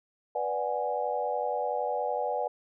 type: chord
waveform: sine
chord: G# half-diminished seventh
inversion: first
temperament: equal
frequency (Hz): 493.9 / 587.3 / 740 / 830.6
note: B4 / D5 / F#5 / G#5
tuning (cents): 0 / 0 / 0 / 0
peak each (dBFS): -33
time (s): 0.35-2.48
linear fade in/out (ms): 5
effects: none